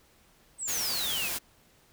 sine exponential sweep, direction down, 8372 to 2349 Hz, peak -31 dBFS, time 0.58-1.31 s, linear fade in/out 50 ms
white noise, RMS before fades -33 dBFS, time 0.67-1.39 s, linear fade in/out 20 ms
effects pink hiss -62 dBFS RMS until 1.92 s

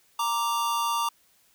square tone pair together, 930.5 / 1174.7 Hz, A#5 / D6, -3 / 0 cents, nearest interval major third, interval 403 cents, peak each -28 dBFS, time 0.19-1.09 s, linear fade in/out 5 ms, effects white hiss -63 dBFS RMS until 1.54 s

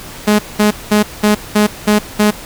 sawtooth tone bursts, 210 Hz, G#3, 19 cents sharp, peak -4 dBFS, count 7, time 0.27-2.31 s, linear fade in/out 10 ms, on 120 ms, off 200 ms, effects pink hiss -31 dBFS RMS until 2.45 s

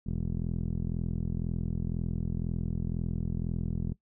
15% pulse tone with low-pass filter, 41.99 Hz, E1, 33 cents sharp, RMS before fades -32 dBFS, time 0.06-3.93 s, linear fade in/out 10 ms, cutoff 240 Hz, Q 2.7, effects noise-tail reverb RT60 0.1 s tail -18 dB re dry

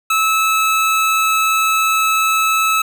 square tone pair together, 1301.4 / 2608 Hz, E6 / E7, -23 / -19 cents, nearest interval octave, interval 1204 cents, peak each -15 / -19 dBFS, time 0.1-2.82 s, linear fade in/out 5 ms, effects none

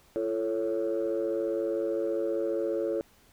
sine chord, F augmented, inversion none, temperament equal with one note detuned, 340.7 / 440 / 554.4 Hz, F4 / A4 / C#5, -43 / 0 / 0 cents, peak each -30 dBFS, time 0.16-3.01 s, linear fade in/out 0 ms, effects tanh soft clip ceiling -21 dBFS + pink hiss -61 dBFS RMS until 3.32 s

